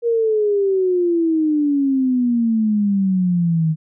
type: exponential sweep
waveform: sine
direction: down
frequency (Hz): 475.1 to 155.56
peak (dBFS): -14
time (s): 0.02-3.76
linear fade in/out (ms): 50
effects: none